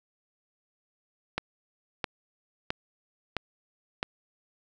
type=click train; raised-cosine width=0.3 ms; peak=-12 dBFS; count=5; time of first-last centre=1.38-4.029 s; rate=1.51 Hz; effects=none